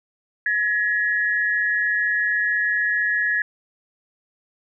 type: tone pair together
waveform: sine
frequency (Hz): 1684.7 / 1891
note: G#6 / A#6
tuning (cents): +24 / +24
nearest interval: major second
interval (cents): 200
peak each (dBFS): -20 / -23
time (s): 0.46-3.42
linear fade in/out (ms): 2
effects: none